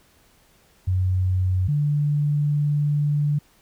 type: tone pair in turn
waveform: sine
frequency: 92.5 / 146.83 Hz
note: F#2 / D3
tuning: 0 / 0 cents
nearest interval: minor sixth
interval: 800 cents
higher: second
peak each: -18 dBFS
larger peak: neither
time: 0.87-1.68 / 1.68-3.39 s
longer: second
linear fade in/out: 10 ms
effects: pink hiss -58 dBFS RMS until 3.61 s